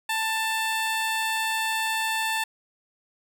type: tone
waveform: 15% pulse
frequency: 886 Hz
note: A5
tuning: 12 cents sharp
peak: -18 dBFS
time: 0.09-2.44 s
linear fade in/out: 5 ms
effects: none